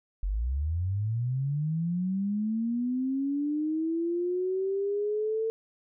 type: linear sweep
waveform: sine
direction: up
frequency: 43.65 to 450 Hz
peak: -26 dBFS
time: 0.23-5.5 s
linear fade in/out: 0 ms
effects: none